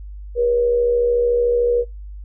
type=tone with amplitude modulation; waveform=sine; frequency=480.3 Hz; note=B4; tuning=48 cents flat; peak=-12 dBFS; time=0.35-1.85 s; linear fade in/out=50 ms; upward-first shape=sine; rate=73.5 Hz; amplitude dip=45%; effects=noise-tail reverb RT60 0.2 s tail -24 dB re dry + added 50 Hz sine -31 dBFS peak until 2.24 s